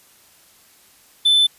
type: tone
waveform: triangle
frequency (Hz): 3520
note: A7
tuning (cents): 0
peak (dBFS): -10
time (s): 1.25-1.47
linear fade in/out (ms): 10
effects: white hiss -52 dBFS RMS until 1.58 s + resampled to 32000 Hz